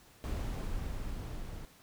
brown noise with level ramp, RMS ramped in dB -34 to -42 dBFS, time 0.24-1.65 s, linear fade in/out 0 ms, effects pink hiss -60 dBFS RMS until 1.82 s

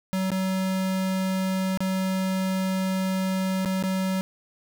square tone with dropouts, 188.9 Hz, F#3, 36 cents sharp, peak -24 dBFS, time 0.13-4.21 s, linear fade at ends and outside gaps 0 ms, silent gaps 0.304-0.317 / 1.774-1.805 / 3.649-3.658 / 3.826-3.837 s, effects none

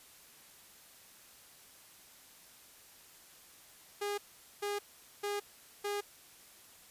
sawtooth tone bursts, 408.6 Hz, G#4, 28 cents flat, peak -30 dBFS, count 4, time 4.01-6.01 s, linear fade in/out 10 ms, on 170 ms, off 440 ms, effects white hiss -58 dBFS RMS until 6.9 s + resampled to 32000 Hz

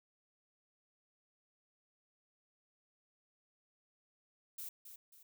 violet noise with echo, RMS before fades -45 dBFS, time 4.58-4.69 s, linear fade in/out 5 ms, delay 270 ms, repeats 2, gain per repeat -8 dB, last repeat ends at 5.23 s, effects none

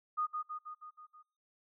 sine tone with echo, 1233 Hz, D#6, 16 cents flat, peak -30 dBFS, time 0.17-0.27 s, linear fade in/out 20 ms, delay 160 ms, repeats 6, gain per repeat -4 dB, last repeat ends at 1.23 s, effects noise-tail reverb RT60 0.5 s tail -26 dB re dry

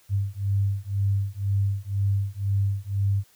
sine beating tone pair, 98.3 / 100.3 Hz, G2 / G2, +5 / +40 cents, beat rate 2 Hz, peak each -25 / -25 dBFS, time 0.09-3.24 s, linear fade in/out 50 ms, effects white hiss -59 dBFS RMS until 3.35 s

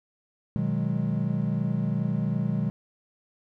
triangle chord, G# minor seventh, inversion first, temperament equal, 123.47 / 155.56 / 185 / 207.7 Hz, B2 / D#3 / F#3 / G#3, 0 / 0 / 0 / 0 cents, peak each -28 / -27 / -28 / -28 dBFS, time 0.56-2.7 s, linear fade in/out 0 ms, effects none

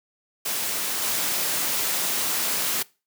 white noise with level steps, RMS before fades -27 / -25 dBFS, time 0.45-2.83 s, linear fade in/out 10 ms, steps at 1.02 s, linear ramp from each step 2 ms, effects noise-tail reverb RT60 0.3 s tail -22 dB re dry + high-pass 150 Hz 12 dB/octave

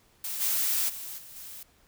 blue noise with level steps, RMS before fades -34 / -27 / -39 / -47 / -43 dBFS, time 0.24-1.63 s, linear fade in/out 2 ms, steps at 0.4 / 0.88 / 1.17 / 1.35 s, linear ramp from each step 20 ms, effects pink hiss -63 dBFS RMS until 1.87 s

